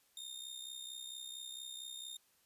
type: tone with amplitude modulation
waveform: sawtooth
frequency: 3661 Hz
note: A#7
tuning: 32 cents flat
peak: -39 dBFS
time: 0.17-2.17 s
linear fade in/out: 2 ms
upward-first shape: sine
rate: 64.4 Hz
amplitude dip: 65%
effects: white hiss -72 dBFS RMS until 2.45 s + resampled to 32000 Hz